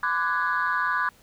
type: chord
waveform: sine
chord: G# half-diminished seventh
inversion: first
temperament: equal with one note detuned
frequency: 1009.1 / 1174.7 / 1480 / 1661.2 Hz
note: B5 / D6 / F#6 / G#6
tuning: +37 / 0 / 0 / 0 cents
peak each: -27 dBFS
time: 0.03-1.09 s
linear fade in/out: 2 ms
effects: tanh soft clip ceiling -15 dBFS + pink hiss -57 dBFS RMS until 1.22 s